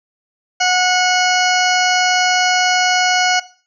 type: harmonic tone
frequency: 731 Hz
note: F#5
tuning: 21 cents flat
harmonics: 1 / 2 / 3 / 4 / 6 / 7 / 8 / 9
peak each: -16 / -19 / -21 / -22 / -24 / -24 / -25 / -26 dBFS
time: 0.6-3.4 s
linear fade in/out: 10 ms
effects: noise-tail reverb RT60 0.4 s tail -17 dB re dry